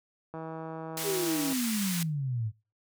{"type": "click train", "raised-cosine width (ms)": 1, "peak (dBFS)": -26, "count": 192, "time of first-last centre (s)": [0.34, 1.526], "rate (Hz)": 161}
{"type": "band-pass noise", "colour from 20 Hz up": "white", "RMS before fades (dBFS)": -35, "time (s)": [0.97, 2.03], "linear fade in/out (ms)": 2, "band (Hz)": [1200, 14000], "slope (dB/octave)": 12}
{"type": "exponential sweep", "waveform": "sine", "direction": "down", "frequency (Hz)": [420.9, 103.83], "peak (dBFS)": -28, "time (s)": [1.03, 2.52], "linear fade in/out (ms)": 50}
{"effects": ["noise-tail reverb RT60 0.3 s tail -23 dB re dry", "high-pass 60 Hz 12 dB/octave"]}